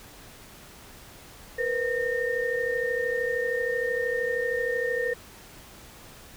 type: tone cluster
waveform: sine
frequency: 471 / 504 / 1830 Hz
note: A#4 / B4 / A#6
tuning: +18 / +35 / -32 cents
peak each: -29 dBFS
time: 1.58-5.14 s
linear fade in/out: 10 ms
effects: pink hiss -48 dBFS RMS until 6.36 s